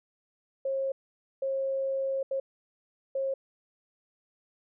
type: tone bursts at uneven times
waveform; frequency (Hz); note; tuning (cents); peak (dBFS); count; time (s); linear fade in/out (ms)
sine; 539; C#5; -49; -27; 4; 0.65-0.92 / 1.42-2.23 / 2.31-2.4 / 3.15-3.34; 5
effects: none